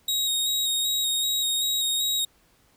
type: tone with vibrato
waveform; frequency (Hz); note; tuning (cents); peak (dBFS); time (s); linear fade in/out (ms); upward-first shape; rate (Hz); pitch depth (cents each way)
sawtooth; 3770; A#7; +19; -20; 0.08-2.25; 5; square; 2.6; 17
effects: pink hiss -62 dBFS RMS until 2.76 s